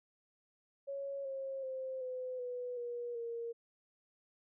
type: tone with pitch steps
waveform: sine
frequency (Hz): 554.4 / 538.6 / 523.3 / 508.4 / 493.9 / 479.9 / 466.2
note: C#5 / C#5 / C5 / C5 / B4 / B4 / A#4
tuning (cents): 0 / -50 / 0 / -50 / 0 / -50 / 0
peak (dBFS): -38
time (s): 0.87-3.53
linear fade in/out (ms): 20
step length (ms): 380
effects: none